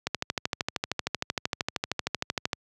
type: click train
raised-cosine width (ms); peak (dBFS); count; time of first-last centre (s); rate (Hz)
0.2; -9; 33; 0.07-2.532; 13
effects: high-pass 80 Hz 12 dB/octave